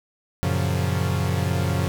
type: chord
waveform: 45% pulse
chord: Gb major seventh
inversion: none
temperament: equal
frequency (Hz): 92.5 / 116.54 / 138.59 / 174.61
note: Gb2 / Bb2 / Db3 / F3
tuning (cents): 0 / 0 / 0 / 0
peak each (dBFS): -24 / -29 / -26 / -28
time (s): 0.43-1.88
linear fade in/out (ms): 0
effects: none